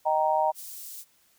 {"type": "chord", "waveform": "sine", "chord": "Eb major", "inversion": "none", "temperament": "just", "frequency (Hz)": [622.3, 777.8, 933.4], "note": ["Eb5", "G5", "Bb5"], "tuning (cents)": [0, -14, 2], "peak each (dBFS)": [-26, -26, -25], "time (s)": [0.05, 0.52], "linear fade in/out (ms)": 20}
{"type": "high-pass noise", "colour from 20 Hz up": "white", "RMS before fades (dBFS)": -41, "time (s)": [0.54, 1.05], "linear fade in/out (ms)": 50, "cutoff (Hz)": 6200, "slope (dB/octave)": 12}
{"effects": ["white hiss -64 dBFS RMS until 1.38 s"]}